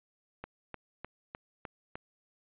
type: click train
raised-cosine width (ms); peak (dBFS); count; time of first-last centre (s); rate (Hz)
0.5; -25; 6; 0.44-1.955; 3.3
effects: resampled to 8000 Hz